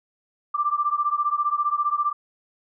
sine beating tone pair, 1174 / 1189 Hz, D6 / D6, -1 / +21 cents, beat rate 15 Hz, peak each -23 / -24 dBFS, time 0.54-2.13 s, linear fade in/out 10 ms, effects none

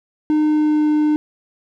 triangle tone with pitch glide, 305.1 to 302.3 Hz, D#4 to D#4, -34 to -50 cents, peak -11 dBFS, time 0.3-1.16 s, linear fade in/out 0 ms, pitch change -16 cents, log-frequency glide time 0.42-0.89 s, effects none

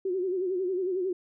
sine tone with vibrato, 370 Hz, F#4, in tune, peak -26 dBFS, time 0.05-1.13 s, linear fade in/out 5 ms, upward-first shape sine, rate 11 Hz, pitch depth 84 cents each way, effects none

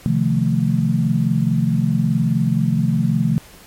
sine chord, F dominant seventh, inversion second, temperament equal, 130.81 / 155.56 / 174.61 / 220 Hz, C3 / Eb3 / F3 / A3, 0 / 0 / 0 / 0 cents, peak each -20 dBFS, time 0.06-3.38 s, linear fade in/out 0 ms, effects pink hiss -44 dBFS RMS until 3.66 s + MP3 64 kbps

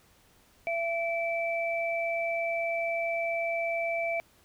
sine tone pair together, 672.2 / 2318 Hz, E5 / D7, +34 / -23 cents, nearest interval octave + major sixth, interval 2143 cents, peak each -29 / -32 dBFS, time 0.67-4.2 s, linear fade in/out 0 ms, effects pink hiss -62 dBFS RMS until 4.44 s

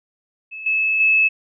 sine tone with level steps, 2601 Hz, E7, 24 cents flat, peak -30 / -16 / -12 dBFS, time 0.51-1.29 s, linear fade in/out 20 ms, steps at 0.66 / 1 s, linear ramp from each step 5 ms, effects none

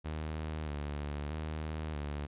sawtooth tone with vibrato, 75.4 Hz, D2, 46 cents sharp, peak -32 dBFS, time 0.04-2.27 s, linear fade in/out 20 ms, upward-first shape square, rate 0.79 Hz, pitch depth 54 cents each way, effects resampled to 8000 Hz

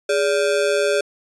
square ring-modulated tone, 493.9 Hz, B4, in tune, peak -14 dBFS, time 0.09-1.01 s, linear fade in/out 5 ms, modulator 81.2 Hz, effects resampled to 22050 Hz

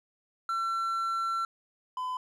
triangle tone pair in turn, 1350 / 1011.4 Hz, E6 / B5, +41 / +41 cents, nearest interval perfect fourth, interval 500 cents, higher first, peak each -26 / -29 dBFS, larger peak first, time 0.49-1.45 / 1.97-2.17 s, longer first, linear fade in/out 2 ms, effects none

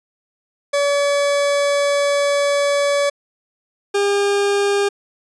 40% pulse tone pair in turn, 570 / 403.1 Hz, C#5 / G4, +48 / +48 cents, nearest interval tritone, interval 600 cents, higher first, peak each -14 dBFS, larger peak neither, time 0.73-3.1 / 3.94-4.89 s, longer first, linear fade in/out 10 ms, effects resampled to 22050 Hz

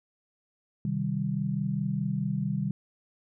sine chord, C minor, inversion none, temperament equal, 130.81 / 155.56 / 196 Hz, C3 / Eb3 / G3, 0 / 0 / 0 cents, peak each -32 / -31 / -30 dBFS, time 0.85-2.71 s, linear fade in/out 2 ms, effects none

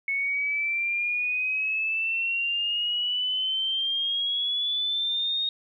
sine exponential sweep, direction up, 2200 to 3729 Hz, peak -24 dBFS, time 0.08-5.49 s, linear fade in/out 2 ms, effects 11-bit

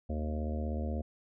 harmonic tone, 76.4 Hz, D#2, 31 cents flat, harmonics 1 / 3 / 4 / 5 / 6 / 7 / 8 / 9, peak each -33 / -38 / -47 / -47 / -50 / -44 / -48 / -47 dBFS, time 0.09-1.02 s, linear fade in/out 10 ms, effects none

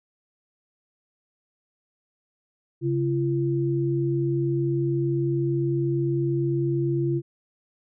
sine tone pair together, 136.7 / 341.1 Hz, C#3 / F4, -24 / -41 cents, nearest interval octave + major third, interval 1583 cents, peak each -24 dBFS, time 2.81-7.22 s, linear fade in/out 50 ms, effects none

